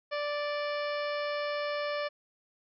harmonic tone with a mistuned harmonic, 586 Hz, D5, 4 cents flat, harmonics 1 / 2 / 3 / 4 / 5 / 6 / 7 / 8 / 9, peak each -32 / -38 / -40 / -42 / -46 / -50 / -49 / -52 / -49 dBFS, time 0.11-2.09 s, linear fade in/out 20 ms, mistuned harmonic 7, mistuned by +62 cents, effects none

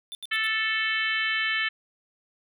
square tone bursts, 3546 Hz, A7, 13 cents sharp, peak -35 dBFS, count 4, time 0.12-0.467 s, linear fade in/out 0 ms, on 29 ms, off 77 ms
harmonic tone, 440 Hz, A4, in tune, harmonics 3 / 4 / 5 / 6 / 7 / 8 / 9, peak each -35 / -27 / -30 / -33 / -31 / -42 / -40 dBFS, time 0.31-1.69 s, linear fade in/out 10 ms
effects none

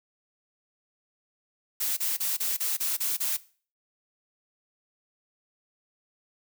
blue noise bursts, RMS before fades -28 dBFS, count 8, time 1.8-3.37 s, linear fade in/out 10 ms, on 170 ms, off 30 ms, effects noise-tail reverb RT60 0.4 s tail -18 dB re dry

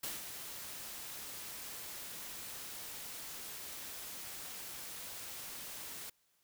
white noise with ADSR envelope, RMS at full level -39 dBFS, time 0.03-6.1 s, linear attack 6 ms, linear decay 170 ms, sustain -7 dB, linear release 6 ms, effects white hiss -75 dBFS RMS until 6.43 s

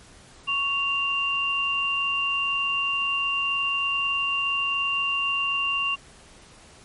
sine tone pair together, 1113.6 / 2782 Hz, C#6 / F7, +8 / -7 cents, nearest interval octave + major third, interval 1585 cents, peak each -29 / -23 dBFS, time 0.47-5.96 s, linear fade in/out 20 ms, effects pink hiss -50 dBFS RMS until 6.84 s + MP3 48 kbps

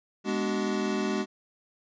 square chord, G# half-diminished seventh, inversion none, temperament equal with one note detuned, 207.7 / 246.9 / 293.7 / 377.8 Hz, G#3 / B3 / D4 / F#4, 0 / 0 / 0 / +36 cents, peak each -31 / -35 / -35 / -32 dBFS, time 0.24-1.26 s, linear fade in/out 50 ms, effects resampled to 16000 Hz

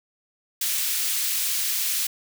white high-pass noise, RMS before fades -25 dBFS, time 0.61-2.07 s, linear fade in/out 5 ms, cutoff 2300 Hz, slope 12 dB/octave, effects none

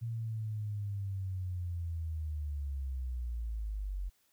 sine linear sweep, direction down, 116.54 to 45.15 Hz, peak -34 dBFS, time 0.01-4.1 s, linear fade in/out 20 ms, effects white hiss -72 dBFS RMS until 4.32 s

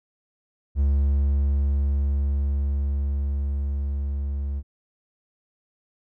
triangle tone with level ramp, 70 Hz, C#2, 18 cents sharp, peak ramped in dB -15 to -23 dBFS, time 0.75-4.63 s, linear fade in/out 50 ms, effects none

